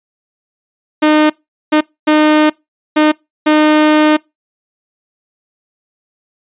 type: tone bursts at uneven times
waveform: sawtooth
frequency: 305.5 Hz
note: D#4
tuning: 32 cents flat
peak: -3 dBFS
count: 5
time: 1.02-1.3 / 1.72-1.81 / 2.07-2.5 / 2.96-3.12 / 3.46-4.17 s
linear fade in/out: 10 ms
effects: noise-tail reverb RT60 0.2 s tail -23 dB re dry + resampled to 8000 Hz